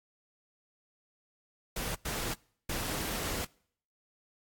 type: noise bursts at uneven times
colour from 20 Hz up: pink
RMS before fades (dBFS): -35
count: 3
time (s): 1.76-1.95 / 2.05-2.34 / 2.69-3.45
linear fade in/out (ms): 5
effects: noise-tail reverb RT60 0.6 s tail -25 dB re dry + AAC 64 kbps